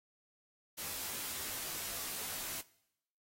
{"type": "noise with comb filter", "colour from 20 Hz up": "white", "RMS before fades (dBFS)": -41, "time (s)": [0.77, 2.62], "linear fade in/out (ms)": 20, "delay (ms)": 17, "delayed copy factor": -1, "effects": ["noise-tail reverb RT60 0.8 s tail -21 dB re dry", "AAC 48 kbps"]}